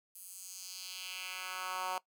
10% pulse tone with high-pass filter sweep, 185 Hz, F#3, in tune, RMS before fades -42 dBFS, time 0.15-1.98 s, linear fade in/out 2 ms, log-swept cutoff 11000 to 820 Hz, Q 1.7, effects noise-tail reverb RT60 0.1 s tail -20 dB re dry

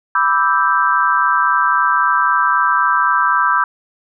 sine chord, E minor seventh, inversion second, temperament equal, 987.8 / 1174.7 / 1318.5 / 1568 Hz, B5 / D6 / E6 / G6, 0 / 0 / 0 / 0 cents, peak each -17 dBFS, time 0.15-3.64 s, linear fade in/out 2 ms, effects none

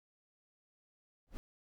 brown noise with exponential growth, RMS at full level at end -38 dBFS, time 1.27-1.37 s, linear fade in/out 0 ms, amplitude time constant 21 ms, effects none

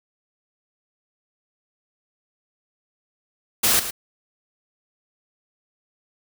white noise with echo, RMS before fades -18 dBFS, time 3.63-3.8 s, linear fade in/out 10 ms, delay 110 ms, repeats 1, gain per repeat -11 dB, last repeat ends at 3.91 s, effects none

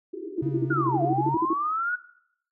white band-pass noise, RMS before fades -36 dBFS, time 0.13-1.14 s, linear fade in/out 5 ms, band 310 to 400 Hz, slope 96 dB/octave
sine tone bursts, 329.6 Hz, E4, in tune, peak -21 dBFS, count 15, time 0.38-1.533 s, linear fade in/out 5 ms, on 33 ms, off 47 ms
triangle tone with vibrato, 135.3 Hz, C#3, 42 cents flat, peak -25 dBFS, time 0.42-1.35 s, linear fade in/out 5 ms, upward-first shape triangle, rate 3.7 Hz, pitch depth 63 cents each way
sine linear two-way sweep, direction down then up, 1482 to 664 to 1482 Hz, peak -24 dBFS, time 0.7-1.96 s, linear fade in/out 10 ms, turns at 1.02 s
effects noise-tail reverb RT60 0.7 s tail -17 dB re dry

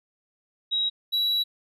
sine / triangle tone pair in turn, 3835 / 3907 Hz, A#7 / B7, +48 / -19 cents, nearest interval unison, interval 33 cents, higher second, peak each -22 / -20 dBFS, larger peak second, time 0.71-0.9 / 1.12-1.44 s, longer second, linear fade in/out 20 ms, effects resampled to 32000 Hz

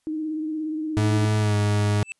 sine tone with vibrato, 311.1 Hz, D#4, in tune, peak -25 dBFS, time 0.07-1.25 s, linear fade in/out 0 ms, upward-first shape triangle, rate 17 Hz, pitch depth 40 cents each way
40% pulse tone with pitch glide, 107.2 to 103.79 Hz, A2 to G#2, -45 to -1 cents, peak -18 dBFS, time 0.97-2.03 s, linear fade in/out 0 ms, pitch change -56 cents, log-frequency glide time 1.39-1.55 s
square tone with exponential growth, 2640 Hz, E7, 2 cents sharp, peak -27 dBFS, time 2.01-2.12 s, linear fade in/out 0 ms, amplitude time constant 23 ms
effects white hiss -72 dBFS RMS until 2.19 s + resampled to 24000 Hz

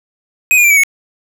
square tone with pitch steps, 2515 / 2434 / 2355 / 2278 / 2205 Hz, D#7 / D#7 / D7 / C#7 / C#7, +18 / -39 / +4 / +47 / -10 cents, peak -7 dBFS, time 0.51-0.835 s, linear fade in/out 0 ms, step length 65 ms, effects none

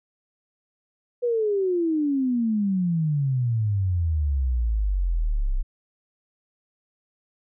sine exponential sweep, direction down, 493.9 to 30.87 Hz, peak -20 dBFS, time 1.22-5.63 s, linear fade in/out 20 ms, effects none

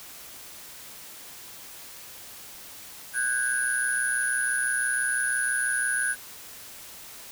sine tone cluster, 1503 / 1629 / 10410 Hz, F#6 / G#6 / E9, +27 / -34 / -23 cents, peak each -28 dBFS, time 3.13-6.16 s, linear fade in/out 50 ms, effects white hiss -44 dBFS RMS until 7.31 s

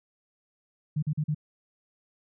sine tone bursts, 151.2 Hz, D#3, 49 cents flat, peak -24 dBFS, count 4, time 0.96-1.347 s, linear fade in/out 10 ms, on 66 ms, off 41 ms, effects none

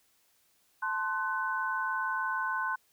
sine chord, F# diminished, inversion first, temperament equal with one note detuned, 880 / 1046.5 / 1503.2 Hz, A5 / C6 / F#6, 0 / 0 / +27 cents, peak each -37 / -33 / -32 dBFS, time 0.82-2.76 s, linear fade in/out 10 ms, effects white hiss -69 dBFS RMS until 2.92 s

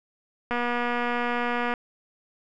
click train, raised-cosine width 0.5 ms, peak -13 dBFS, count 297, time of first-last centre 0.51-1.738 s, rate 241 Hz, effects none

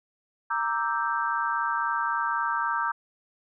sine chord, E half-diminished seventh, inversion second, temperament equal, 932.3 / 1174.7 / 1318.5 / 1568 Hz, Bb5 / D6 / E6 / G6, 0 / 0 / 0 / 0 cents, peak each -29 / -30 / -31 / -30 dBFS, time 0.5-2.92 s, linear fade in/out 10 ms, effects none

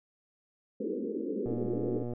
white band-pass noise, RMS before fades -34 dBFS, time 0.8-2.03 s, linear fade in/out 5 ms, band 200 to 490 Hz, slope 96 dB/octave
click train, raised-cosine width 2 ms, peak -25 dBFS, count 82, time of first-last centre 1.46-2.135 s, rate 120 Hz
effects none

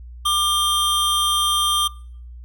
square tone pair together, 1190 / 3190 Hz, D6 / G7, +22 / +30 cents, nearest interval octave + perfect fourth, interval 1708 cents, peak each -20 dBFS, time 0.25-1.88 s, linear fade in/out 10 ms, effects noise-tail reverb RT60 0.6 s tail -24 dB re dry + added 60 Hz sine -35 dBFS peak until 2.44 s

